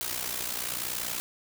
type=noise with amplitude modulation; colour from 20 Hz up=white; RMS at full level=-30 dBFS; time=0.01-1.2 s; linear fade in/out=0 ms; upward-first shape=sine; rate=60.8 Hz; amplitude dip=70%; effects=none